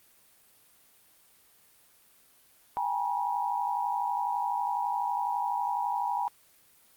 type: tone cluster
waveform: sine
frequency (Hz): 799 / 851 / 961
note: G5 / G#5 / B5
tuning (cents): +33 / +42 / -48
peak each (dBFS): -32 / -34 / -30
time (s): 2.77-6.28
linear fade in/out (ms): 0
effects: white hiss -61 dBFS RMS until 6.96 s + Opus 32 kbps